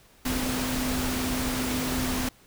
sine tone in noise, 254.3 Hz, C4, 49 cents flat, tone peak -29 dBFS, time 0.25-2.29 s, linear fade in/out 5 ms, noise pink, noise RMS -30 dBFS, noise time 0.25-2.29 s, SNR -2 dB, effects pink hiss -57 dBFS RMS until 2.46 s

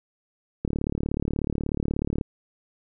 click train, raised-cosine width 3 ms, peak -13 dBFS, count 58, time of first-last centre 0.65-2.212 s, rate 36.5 Hz, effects none

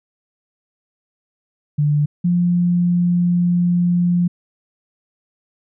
sine tone pair in turn, 147.6 / 175.53 Hz, D3 / F3, +9 / +9 cents, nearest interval minor third, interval 300 cents, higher second, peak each -13 dBFS, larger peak neither, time 1.78-2.06 / 2.24-4.28 s, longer second, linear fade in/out 10 ms, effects none

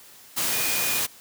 sine tone in noise, 2454 Hz, D#7, 25 cents flat, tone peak -31 dBFS, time 0.52-1.01 s, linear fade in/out 20 ms, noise white, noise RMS -25 dBFS, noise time 0.36-1.07 s, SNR -9 dB, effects white hiss -49 dBFS RMS until 1.2 s + high-pass 80 Hz 12 dB/octave

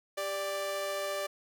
sawtooth tone pair together, 396.3 / 587.3 Hz, G4 / D5, +19 / 0 cents, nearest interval perfect fifth, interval 681 cents, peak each -37 / -29 dBFS, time 0.17-1.27 s, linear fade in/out 10 ms, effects none

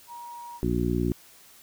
sine tone, 950 Hz, A#5, 33 cents sharp, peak -38 dBFS, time 0.07-0.61 s, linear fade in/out 50 ms
harmonic tone, 59.7 Hz, A#1, 42 cents sharp, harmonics 1 / 2 / 3 / 4 / 5 / 6, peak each -30 / -30 / -30 / -30 / -30 / -30 dBFS, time 0.63-1.12 s, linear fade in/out 0 ms
effects white hiss -53 dBFS RMS until 1.62 s

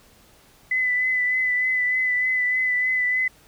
sine tone with vibrato, 2006 Hz, B6, 26 cents sharp, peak -19 dBFS, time 0.71-3.28 s, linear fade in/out 5 ms, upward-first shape triangle, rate 3.3 Hz, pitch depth 26 cents each way, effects pink hiss -54 dBFS RMS until 3.47 s

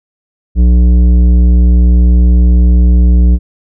sine tone with tanh clipping, 60.3 Hz, B1, 41 cents flat, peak -5 dBFS, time 0.55-3.39 s, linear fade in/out 50 ms, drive 11 dB, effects none

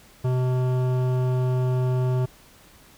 triangle tone with hard clipping, 127.1 Hz, C3, 50 cents flat, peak -22 dBFS, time 0.24-2.26 s, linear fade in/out 10 ms, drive 18 dB, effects pink hiss -52 dBFS RMS until 2.97 s

